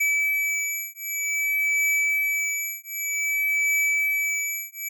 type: beating tone pair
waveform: square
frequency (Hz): 2300 / 2300.53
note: D7 / D7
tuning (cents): -37 / -36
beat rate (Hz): 0.53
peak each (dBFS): -26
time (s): 0-4.89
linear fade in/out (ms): 10
effects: none